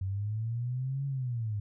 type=linear two-way sweep; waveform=sine; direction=up then down; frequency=93.2 to 140 to 100.8 Hz; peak=-30 dBFS; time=0.01-1.6 s; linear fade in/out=5 ms; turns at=1.06 s; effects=none